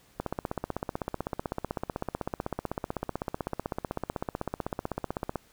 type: click train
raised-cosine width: 1 ms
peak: -16 dBFS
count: 83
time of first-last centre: 0.2-5.357 s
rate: 15.9 Hz
effects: pink hiss -61 dBFS RMS until 5.52 s